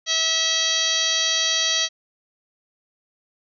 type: harmonic tone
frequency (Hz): 648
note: E5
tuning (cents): -30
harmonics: 1 / 2 / 3 / 4 / 5 / 6 / 7 / 8 / 9 / 10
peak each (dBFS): -35 / -36 / -28 / -33 / -24 / -25 / -26 / -35 / -26 / -35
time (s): 0.06-1.89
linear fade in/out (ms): 50
effects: none